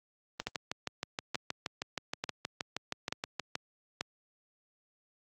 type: two click trains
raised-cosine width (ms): 0.2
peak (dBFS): -16 / -15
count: 21 / 5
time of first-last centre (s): 0.4-3.555 / 0.47-4.01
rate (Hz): 6.34 / 1.13
effects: high-pass 100 Hz 12 dB/octave + Opus 32 kbps